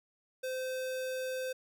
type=tone; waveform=square; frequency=516 Hz; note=C5; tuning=24 cents flat; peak=-35 dBFS; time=0.43-1.53 s; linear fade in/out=10 ms; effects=none